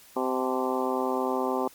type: harmonic tone with a mistuned harmonic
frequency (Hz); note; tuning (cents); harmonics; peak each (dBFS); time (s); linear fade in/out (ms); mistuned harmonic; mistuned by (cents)
129.5; C3; -17; 2 / 3 / 4 / 5 / 6 / 7 / 8 / 9; -31 / -30 / -32 / -36 / -34 / -33 / -34 / -38; 0.16-1.68; 5; 7; -50
effects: white hiss -53 dBFS RMS until 1.74 s + MP3 96 kbps